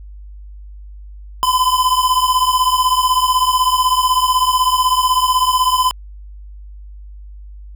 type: beating tone pair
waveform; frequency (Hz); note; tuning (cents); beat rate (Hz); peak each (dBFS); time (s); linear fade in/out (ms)
square; 1009 / 1025; B5 / C6; +37 / -36; 16; -15 / -17; 1.43-5.91; 0
effects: added 50 Hz sine -32 dBFS peak until 7.75 s